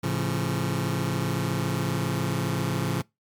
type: chord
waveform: sawtooth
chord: A augmented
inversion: none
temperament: just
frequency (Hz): 110 / 137.5 / 171.88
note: A2 / C#3 / E#3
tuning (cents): 0 / -14 / -27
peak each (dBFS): -26 / -24 / -25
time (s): 0.03-3.02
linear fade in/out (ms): 10
effects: noise-tail reverb RT60 0.2 s tail -24 dB re dry + MP3 96 kbps